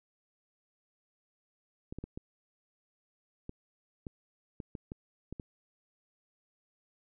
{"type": "clicks", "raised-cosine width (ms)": 3, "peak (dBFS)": -27, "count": 11, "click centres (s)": [1.925, 1.986, 2.04, 2.175, 3.494, 4.068, 4.602, 4.752, 4.919, 5.326, 5.398], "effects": []}